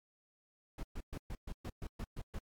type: noise bursts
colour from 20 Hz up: brown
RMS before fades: -41 dBFS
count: 10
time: 0.78-2.39 s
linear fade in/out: 5 ms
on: 53 ms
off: 120 ms
effects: AAC 64 kbps